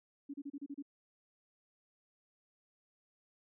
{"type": "tone bursts", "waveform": "sine", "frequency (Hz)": 282.6, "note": "C#4", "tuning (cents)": 34, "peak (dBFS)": -40, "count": 7, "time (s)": [0.29, 0.825], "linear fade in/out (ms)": 10, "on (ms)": 49, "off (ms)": 32, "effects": []}